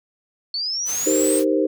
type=linear sweep; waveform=sine; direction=up; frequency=4360 to 8540 Hz; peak=-22 dBFS; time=0.54-1.39 s; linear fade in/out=2 ms
type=noise; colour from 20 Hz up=white; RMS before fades=-31 dBFS; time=0.85-1.45 s; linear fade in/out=50 ms
type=chord; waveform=sine; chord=C minor seventh; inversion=first; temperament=equal; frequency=311.1 / 392 / 466.2 / 523.3 Hz; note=Eb4 / G4 / Bb4 / C5; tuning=0 / 0 / 0 / 0 cents; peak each=-20 / -22 / -24 / -22 dBFS; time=1.06-1.67 s; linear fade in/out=10 ms
effects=none